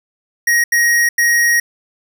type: tone bursts at uneven times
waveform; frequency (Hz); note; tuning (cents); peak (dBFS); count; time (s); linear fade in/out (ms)
square; 1885; A#6; +19; -11; 3; 0.47-0.64 / 0.72-1.09 / 1.18-1.6; 5
effects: none